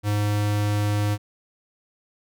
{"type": "tone", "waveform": "square", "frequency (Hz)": 103.83, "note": "G#2", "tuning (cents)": 0, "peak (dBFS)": -21, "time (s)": [0.03, 1.18], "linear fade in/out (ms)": 50, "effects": []}